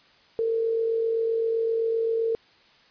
sine tone with amplitude modulation, 453.8 Hz, A#4, 47 cents flat, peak -20 dBFS, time 0.39-2.35 s, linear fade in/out 0 ms, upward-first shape sine, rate 47.7 Hz, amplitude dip 40%, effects white hiss -57 dBFS RMS until 2.9 s + resampled to 11025 Hz

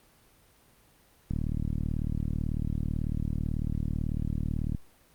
click train, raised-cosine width 5 ms, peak -18 dBFS, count 132, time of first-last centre 1.31-4.748 s, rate 38.1 Hz, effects pink hiss -61 dBFS RMS until 5.14 s + Opus 32 kbps

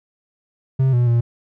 triangle tone with pitch steps, 132.5 / 121.7 / 118.1 Hz, C3 / B2 / A#2, +22 / -25 / +23 cents, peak -11 dBFS, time 0.79-1.21 s, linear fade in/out 10 ms, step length 140 ms, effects none

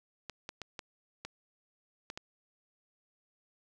clicks, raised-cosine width 0.2 ms, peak -23 dBFS, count 7, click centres 0.297 / 0.491 / 0.617 / 0.792 / 1.25 / 2.101 / 2.175 s, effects none

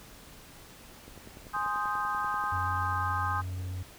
click train, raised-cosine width 2 ms, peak -34 dBFS, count 15, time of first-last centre 1.08-2.439 s, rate 10.3 Hz
sine chord, Ab major seventh, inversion none, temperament equal, 830.6 / 1046.5 / 1244.5 / 1568 Hz, Ab5 / C6 / Eb6 / G6, 0 / 0 / 0 / 0 cents, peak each -35 / -34 / -32 / -36 dBFS, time 1.53-3.42 s, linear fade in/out 20 ms
triangle tone, 91.7 Hz, F#2, 15 cents flat, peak -31 dBFS, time 2.52-3.83 s, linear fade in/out 5 ms
effects pink hiss -51 dBFS RMS until 3.98 s

